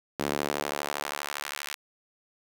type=tone with high-pass filter sweep; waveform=sawtooth; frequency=72.5 Hz; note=D2; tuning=22 cents flat; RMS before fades=-33 dBFS; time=0.19-1.75 s; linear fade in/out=10 ms; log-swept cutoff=270 to 2000 Hz; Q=0.88; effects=9-bit